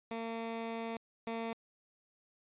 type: tone pair in turn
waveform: 15% pulse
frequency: 227.9 / 227.9 Hz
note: A#3 / A#3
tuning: -39 / -39 cents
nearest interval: unison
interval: 0 cents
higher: neither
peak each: -31 / -30 dBFS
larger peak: second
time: 0.11-0.97 / 1.27-1.53 s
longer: first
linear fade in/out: 2 ms
effects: resampled to 8000 Hz